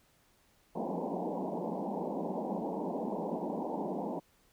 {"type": "band-pass noise", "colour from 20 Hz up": "pink", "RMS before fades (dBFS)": -36, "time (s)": [0.75, 4.2], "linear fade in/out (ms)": 10, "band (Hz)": [170, 960], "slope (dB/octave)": 96, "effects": ["pink hiss -68 dBFS RMS until 4.52 s"]}